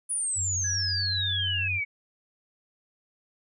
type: exponential sweep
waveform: sine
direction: down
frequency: 9956 to 2206 Hz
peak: -26 dBFS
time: 0.09-1.85 s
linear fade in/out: 20 ms
type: tone with pitch glide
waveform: sine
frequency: 92 to 93.72 Hz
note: F#2 to F#2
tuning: -9 to +23 cents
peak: -31 dBFS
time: 0.35-1.81 s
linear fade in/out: 50 ms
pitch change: +32 cents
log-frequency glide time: 0.53-1.25 s
type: tone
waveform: sine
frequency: 1661.2 Hz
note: G#6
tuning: in tune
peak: -35 dBFS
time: 0.64-1.68 s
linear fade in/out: 5 ms
effects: none